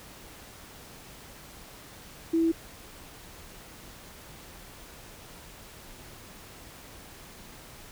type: tone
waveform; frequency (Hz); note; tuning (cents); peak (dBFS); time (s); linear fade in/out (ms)
sine; 328.8; E4; -4; -21; 2.33-2.52; 10
effects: pink hiss -48 dBFS RMS until 7.91 s